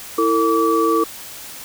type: tone cluster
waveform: sine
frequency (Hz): 330.3 / 451.7 / 1153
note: E4 / A4 / D6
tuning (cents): +4 / +45 / -32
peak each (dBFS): -18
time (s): 0.18-1.04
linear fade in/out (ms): 5
effects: white hiss -35 dBFS RMS until 1.64 s